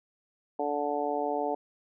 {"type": "harmonic tone", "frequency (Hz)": 145.9, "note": "D3", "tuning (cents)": -11, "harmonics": [2, 3, 4, 5, 6], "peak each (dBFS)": [-36, -33, -34, -32, -35], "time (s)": [0.59, 1.55], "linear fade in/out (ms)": 5, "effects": []}